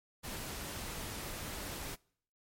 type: noise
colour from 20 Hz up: pink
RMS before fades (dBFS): -42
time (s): 0.23-1.96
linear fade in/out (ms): 20
effects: noise-tail reverb RT60 0.6 s tail -25 dB re dry + MP3 64 kbps